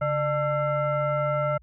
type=tone with frequency modulation; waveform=sine; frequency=601 Hz; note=D5; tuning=40 cents sharp; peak=-22 dBFS; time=0.01-1.58 s; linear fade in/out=10 ms; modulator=743 Hz; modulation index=1.1; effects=added 60 Hz sine -52 dBFS peak until 1.62 s